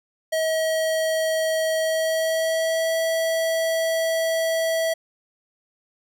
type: tone with pitch glide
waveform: square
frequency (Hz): 639 to 652.4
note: D#5 to E5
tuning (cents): +46 to -18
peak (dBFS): -21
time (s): 0.32-4.94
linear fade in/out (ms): 10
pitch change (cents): +36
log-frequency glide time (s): 1.78-2.96
effects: none